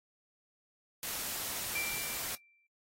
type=noise; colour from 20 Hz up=white; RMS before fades=-38 dBFS; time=1.03-2.35 s; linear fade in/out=0 ms
type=tone with exponential decay; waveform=sine; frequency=2349 Hz; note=D7; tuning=in tune; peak=-33 dBFS; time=1.75-2.67 s; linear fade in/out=5 ms; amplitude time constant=200 ms
effects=noise-tail reverb RT60 0.1 s tail -19 dB re dry + AAC 48 kbps